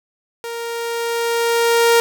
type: tone with level ramp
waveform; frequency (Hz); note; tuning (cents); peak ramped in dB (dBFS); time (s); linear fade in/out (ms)
sawtooth; 466.2; A#4; 0; -22 to -6; 0.44-2; 0
effects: none